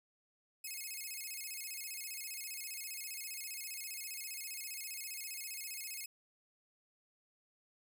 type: tone with vibrato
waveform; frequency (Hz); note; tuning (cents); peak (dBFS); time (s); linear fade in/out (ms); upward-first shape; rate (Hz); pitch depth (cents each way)
5% pulse; 2349; D7; 0; -33; 0.64-6.06; 5; square; 15; 150
effects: none